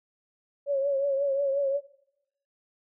sine tone with vibrato, 554.4 Hz, C#5, in tune, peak -23 dBFS, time 0.66-1.81 s, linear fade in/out 50 ms, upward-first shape triangle, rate 5.6 Hz, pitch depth 62 cents each way, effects noise-tail reverb RT60 0.8 s tail -21 dB re dry

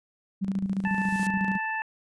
sine tone with tremolo, 193.9 Hz, G3, 19 cents flat, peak -23 dBFS, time 0.41-1.58 s, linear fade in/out 20 ms, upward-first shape square, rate 14 Hz, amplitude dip 60%
blue noise with exponential growth, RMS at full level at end -34 dBFS, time 0.62-1.27 s, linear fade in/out 1 ms, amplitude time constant 140 ms
harmonic tone, 880 Hz, A5, in tune, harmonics 1 / 2 / 3, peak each -31 / -30 / -37 dBFS, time 0.85-1.82 s, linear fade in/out 0 ms
effects resampled to 22050 Hz

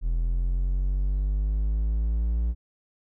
triangle linear sweep, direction up, 40.62 to 58.27 Hz, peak -20 dBFS, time 0.01-2.55 s, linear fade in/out 50 ms, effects none

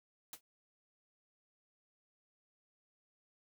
white noise with exponential decay, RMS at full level -42 dBFS, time 0.33-0.41 s, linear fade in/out 2 ms, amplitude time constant 17 ms, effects none

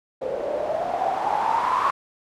blue noise with low-pass filter sweep, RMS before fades -24 dBFS, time 0.21-1.91 s, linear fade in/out 10 ms, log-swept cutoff 500 to 1100 Hz, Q 9.7, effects none

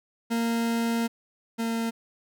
40% pulse tone pair in turn, 231.2 / 228.5 Hz, A#3 / A#3, -14 / -34 cents, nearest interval unison, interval 20 cents, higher first, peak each -23 / -25 dBFS, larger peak first, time 0.3-1.08 / 1.58-1.91 s, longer first, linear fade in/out 20 ms, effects none

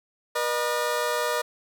20% pulse tone pair together, 481.8 / 607 Hz, B4 / D#5, -43 / -43 cents, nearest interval major third, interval 400 cents, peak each -22 dBFS, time 0.35-1.42 s, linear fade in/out 10 ms, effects none

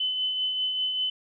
sine tone with tremolo, 3027 Hz, F#7, 39 cents sharp, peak -23 dBFS, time 0-1.1 s, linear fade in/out 5 ms, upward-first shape triangle, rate 5.1 Hz, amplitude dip 40%, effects none

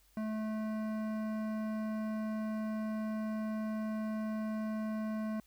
sine tone with hard clipping, 217 Hz, A3, 24 cents flat, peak -36 dBFS, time 0.17-5.4 s, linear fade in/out 2 ms, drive 14 dB, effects added 50 Hz sine -67 dBFS peak until 5.46 s + white hiss -69 dBFS RMS until 5.46 s

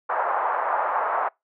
white band-pass noise, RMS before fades -24 dBFS, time 0.09-1.29 s, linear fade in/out 10 ms, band 650 to 1200 Hz, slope 24 dB/octave, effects noise-tail reverb RT60 0.2 s tail -26 dB re dry + low-pass 2000 Hz 12 dB/octave

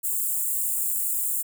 white high-pass noise, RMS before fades -26 dBFS, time 0.03-1.43 s, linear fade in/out 20 ms, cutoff 7200 Hz, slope 96 dB/octave, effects none

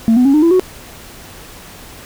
sine tone with pitch steps, 226.1 / 249.4 / 275.2 / 303.6 / 334.9 / 369.4 Hz, A3 / B3 / C#4 / D#4 / E4 / F#4, +47 / +17 / -12 / -42 / +27 / -3 cents, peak -5 dBFS, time 0.08-0.596 s, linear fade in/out 0 ms, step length 86 ms, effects tanh soft clip ceiling -5 dBFS + pink hiss -36 dBFS RMS until 2.05 s

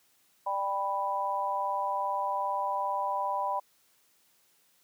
harmonic tone, 197.5 Hz, G3, 13 cents sharp, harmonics 3 / 4 / 5, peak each -36 / -33 / -30 dBFS, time 0.46-3.6 s, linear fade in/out 10 ms, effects white hiss -67 dBFS RMS until 4.83 s + high-pass 100 Hz 12 dB/octave

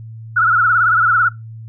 sine tone with vibrato, 1385 Hz, F6, 15 cents flat, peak -10 dBFS, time 0.36-1.29 s, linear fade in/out 10 ms, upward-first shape triangle, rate 18 Hz, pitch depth 140 cents each way, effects noise-tail reverb RT60 0.2 s tail -22 dB re dry + added 112 Hz sine -30 dBFS peak until 1.68 s

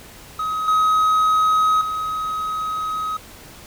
triangle tone with level steps, 1267 Hz, D#6, 31 cents sharp, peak -19 / -12 / -20 dBFS, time 0.39-3.17 s, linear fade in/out 5 ms, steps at 0.68 / 1.81 s, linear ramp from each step 2 ms, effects pink hiss -42 dBFS RMS until 3.66 s

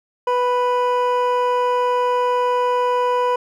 triangle tone pair together, 493.9 / 987.8 Hz, B4 / B5, 0 / 0 cents, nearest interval octave, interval 1200 cents, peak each -15 dBFS, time 0.27-3.36 s, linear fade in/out 5 ms, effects tanh soft clip ceiling -12 dBFS

